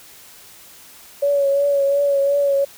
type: tone with vibrato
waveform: sine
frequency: 562 Hz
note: C#5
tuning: 24 cents sharp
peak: -14 dBFS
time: 1.22-2.65 s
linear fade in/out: 10 ms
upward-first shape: triangle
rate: 2.8 Hz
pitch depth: 34 cents each way
effects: white hiss -44 dBFS RMS until 2.77 s